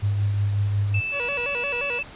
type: tone with tremolo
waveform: sine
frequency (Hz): 101.5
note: G#2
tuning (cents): -39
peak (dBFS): -18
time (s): 0.02-1.01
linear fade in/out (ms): 20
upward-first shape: triangle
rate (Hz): 5.5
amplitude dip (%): 35
type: tone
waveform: sine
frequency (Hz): 2637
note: E7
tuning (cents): 0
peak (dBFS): -25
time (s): 0.94-2.03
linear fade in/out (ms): 5
type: tone with vibrato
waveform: sawtooth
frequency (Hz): 523.3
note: C5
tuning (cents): 0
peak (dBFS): -25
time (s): 1.11-2.02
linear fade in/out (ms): 50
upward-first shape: square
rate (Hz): 5.7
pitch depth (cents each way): 140
effects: pink hiss -43 dBFS RMS until 2.15 s + resampled to 8000 Hz